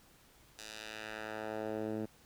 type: tone with band-pass filter sweep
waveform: 10% pulse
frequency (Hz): 108.6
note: A2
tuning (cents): -22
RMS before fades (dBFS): -41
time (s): 0.58-2.06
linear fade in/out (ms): 10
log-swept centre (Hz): 5900 to 250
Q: 0.93
effects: pink hiss -63 dBFS RMS until 2.25 s